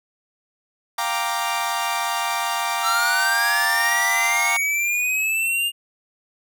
sawtooth chord, G minor seventh, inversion third, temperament equal, 698.5 / 784 / 932.3 / 1174.7 Hz, F5 / G5 / Bb5 / D6, 0 / 0 / 0 / 0 cents, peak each -25 / -25 / -22 / -23 dBFS, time 0.98-4.57 s, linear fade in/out 5 ms
square linear sweep, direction up, 1318.5 to 2833 Hz, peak -20 dBFS, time 2.82-5.72 s, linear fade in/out 50 ms
effects none

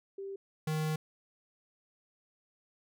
sine / square tone pair in turn, 392 / 155.57 Hz, G4 / D#3, 0 / 0 cents, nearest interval octave + major third, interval 1600 cents, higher first, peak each -38 / -31 dBFS, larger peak second, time 0.18-0.36 / 0.67-0.96 s, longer second, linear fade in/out 5 ms, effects none

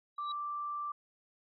sine tone with exponential growth, 3887 Hz, B7, 28 cents flat, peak -37 dBFS, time 0.16-0.32 s, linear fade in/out 5 ms, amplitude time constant 33 ms
sine tone, 1174.7 Hz, D6, in tune, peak -35 dBFS, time 0.18-0.92 s, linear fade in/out 5 ms
effects none

